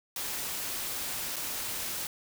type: noise with dropouts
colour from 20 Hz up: white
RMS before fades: -35 dBFS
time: 0.16-2.07 s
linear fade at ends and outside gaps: 2 ms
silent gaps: 1.36-1.364 s
effects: none